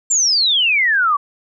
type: exponential sweep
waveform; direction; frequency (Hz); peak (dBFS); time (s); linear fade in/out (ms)
sine; down; 7459 to 1116; -12; 0.1-1.17; 10
effects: none